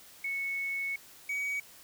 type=tone pair in turn; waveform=sine / triangle; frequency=2208 / 2260 Hz; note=C#7 / C#7; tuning=-7 / +33 cents; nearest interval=unison; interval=40 cents; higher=second; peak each=-31 / -29 dBFS; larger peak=second; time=0.24-0.96 / 1.29-1.6 s; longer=first; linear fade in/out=5 ms; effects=white hiss -54 dBFS RMS until 1.83 s